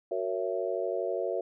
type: chord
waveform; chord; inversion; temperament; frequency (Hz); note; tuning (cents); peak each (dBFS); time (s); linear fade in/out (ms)
sine; F# dominant seventh; none; just; 370 / 462.5 / 555 / 666; F#4 / A#4 / C#5 / E5; 0 / -14 / +2 / +18; -34; 0.11-1.41; 5
effects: none